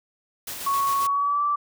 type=noise with tremolo; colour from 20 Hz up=white; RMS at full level=-33 dBFS; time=0.47-1.07 s; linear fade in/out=5 ms; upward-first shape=square; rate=7.5 Hz; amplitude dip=30%
type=tone with pitch glide; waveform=sine; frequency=1108.7 to 1165.2 Hz; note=C#6 to D6; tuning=0 to -14 cents; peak=-20 dBFS; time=0.66-1.56 s; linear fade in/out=10 ms; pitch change=+86 cents; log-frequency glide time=1-1.43 s
effects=none